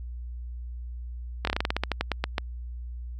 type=slowing click train; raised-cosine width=0.3 ms; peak=-9 dBFS; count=15; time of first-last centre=1.45-2.382 s; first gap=23 ms; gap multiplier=1.15; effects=added 60 Hz sine -34 dBFS peak until 3.19 s